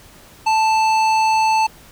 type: tone with hard clipping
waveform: sine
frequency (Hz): 880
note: A5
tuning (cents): 0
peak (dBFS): -15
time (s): 0.46-1.67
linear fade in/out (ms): 10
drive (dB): 13
effects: pink hiss -45 dBFS RMS until 1.91 s